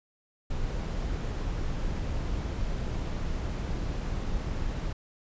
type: noise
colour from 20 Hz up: brown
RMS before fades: -31 dBFS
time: 0.5-4.93 s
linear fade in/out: 5 ms
effects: resampled to 16000 Hz